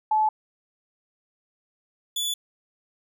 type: tone pair in turn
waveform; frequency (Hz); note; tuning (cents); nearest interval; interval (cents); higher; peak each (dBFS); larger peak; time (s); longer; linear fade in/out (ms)
sine / sawtooth; 863 / 3452; A5 / A7; -34 / -34; 2 octaves; 2400; second; -18 / -22; first; 0.11-0.29 / 2.16-2.34; neither; 5
effects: none

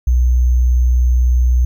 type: tone with sample-and-hold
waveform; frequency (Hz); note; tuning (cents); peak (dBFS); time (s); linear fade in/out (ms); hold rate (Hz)
sine; 61.74; B1; 0; -9; 0.07-1.65; 5; 6300
effects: none

